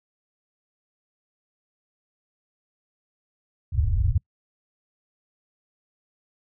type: low-pass noise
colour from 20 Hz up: white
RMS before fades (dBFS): -22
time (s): 3.72-4.18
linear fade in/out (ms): 5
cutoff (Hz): 120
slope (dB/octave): 96
effects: noise-tail reverb RT60 0.1 s tail -26 dB re dry